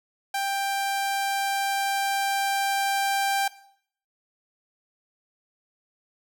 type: tone with level ramp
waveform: sawtooth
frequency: 789 Hz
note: G5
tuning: 11 cents sharp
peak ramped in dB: -21 to -18 dBFS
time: 0.34-3.48 s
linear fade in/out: 5 ms
effects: noise-tail reverb RT60 0.6 s tail -17 dB re dry